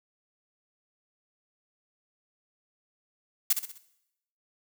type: noise with echo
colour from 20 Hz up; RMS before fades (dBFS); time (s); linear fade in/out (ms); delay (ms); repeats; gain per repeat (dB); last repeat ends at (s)
blue; -22; 3.5-3.53; 5; 63; 4; -7; 3.782
effects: noise-tail reverb RT60 0.8 s tail -17 dB re dry